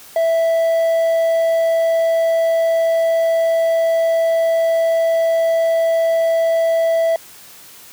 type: tone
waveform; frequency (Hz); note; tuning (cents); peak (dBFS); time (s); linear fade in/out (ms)
triangle; 659.3; E5; 0; -11; 0.16-7.16; 2
effects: white hiss -41 dBFS RMS until 7.92 s + high-pass 80 Hz 12 dB/octave